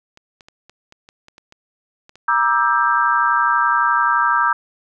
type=clicks; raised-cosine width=0.2 ms; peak=-26 dBFS; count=11; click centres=0.174 / 0.408 / 0.485 / 0.696 / 0.924 / 1.089 / 1.284 / 1.381 / 1.524 / 2.094 / 2.156 s
type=chord; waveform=sine; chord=E half-diminished seventh; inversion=second; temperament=just; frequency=949.3 / 1186.7 / 1318.5 / 1582.2 Hz; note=Bb5 / D6 / E6 / G6; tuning=+31 / +18 / 0 / +16 cents; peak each=-19 dBFS; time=2.28-4.53 s; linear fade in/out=5 ms
effects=none

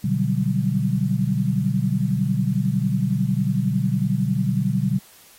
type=chord; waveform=sine; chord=G major seventh; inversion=first; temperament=equal; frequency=123.47 / 146.83 / 185 / 196 Hz; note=B2 / D3 / F#3 / G3; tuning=0 / 0 / 0 / 0 cents; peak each=-24 dBFS; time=0.04-4.99 s; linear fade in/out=5 ms; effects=white hiss -50 dBFS RMS until 5.38 s + AAC 48 kbps

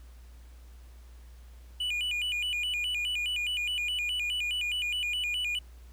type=tone with vibrato; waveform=triangle; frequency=2687 Hz; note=E7; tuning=33 cents sharp; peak=-27 dBFS; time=1.8-5.59 s; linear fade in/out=5 ms; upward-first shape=square; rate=4.8 Hz; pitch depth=170 cents each way; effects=added 60 Hz sine -47 dBFS peak until 5.92 s + pink hiss -62 dBFS RMS until 5.92 s

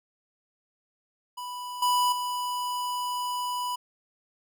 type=tone with level steps; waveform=square; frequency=987.8 Hz; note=B5; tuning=in tune; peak=-35 / -22 / -29 dBFS; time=1.37-3.76 s; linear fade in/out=10 ms; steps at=1.82 / 2.12 s; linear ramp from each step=5 ms; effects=none

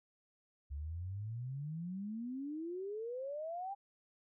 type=exponential sweep; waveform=sine; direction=up; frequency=68.4 to 811 Hz; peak=-39 dBFS; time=0.7-3.75 s; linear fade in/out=20 ms; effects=none

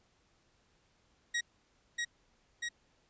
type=tone with echo; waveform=sawtooth; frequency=1896 Hz; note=A#6; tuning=29 cents sharp; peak=-27 dBFS; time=1.34-1.41 s; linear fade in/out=10 ms; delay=640 ms; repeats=2; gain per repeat=-2 dB; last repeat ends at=2.69 s; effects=pink hiss -71 dBFS RMS until 3.09 s + resampled to 16000 Hz

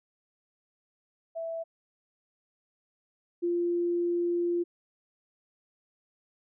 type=tone pair in turn; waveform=sine; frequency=659.3 / 346.8 Hz; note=E5 / F4; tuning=0 / -12 cents; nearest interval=major seventh; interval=1112 cents; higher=first; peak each=-32 / -25 dBFS; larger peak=second; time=1.35-1.64 / 3.42-4.64 s; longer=second; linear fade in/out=20 ms; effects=none

